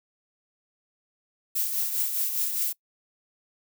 violet noise with tremolo, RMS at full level -25 dBFS, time 1.55-2.73 s, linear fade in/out 10 ms, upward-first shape triangle, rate 4.9 Hz, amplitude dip 55%, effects noise-tail reverb RT60 0.1 s tail -23 dB re dry

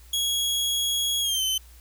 sawtooth tone with pitch glide, 3322 to 3064 Hz, G#7 to G7, 0 to -40 cents, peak -20 dBFS, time 0.13-1.58 s, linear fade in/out 5 ms, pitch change -140 cents, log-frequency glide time 1.21-1.43 s, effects added 60 Hz sine -47 dBFS peak until 1.8 s + white hiss -55 dBFS RMS until 1.8 s

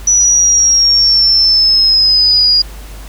sine exponential sweep, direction down, 5920 to 4847 Hz, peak -6 dBFS, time 0.07-2.62 s, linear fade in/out 5 ms, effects added 50 Hz sine -27 dBFS peak until 3.08 s + pink hiss -36 dBFS RMS until 3.08 s

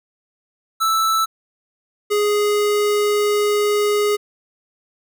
square tone pair in turn, 1318.5 / 415.3 Hz, E6 / G#4, 0 / 0 cents, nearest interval octave + minor sixth, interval 2000 cents, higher first, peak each -16 / -16 dBFS, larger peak neither, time 0.8-1.26 / 2.1-4.17 s, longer second, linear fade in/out 20 ms, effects none

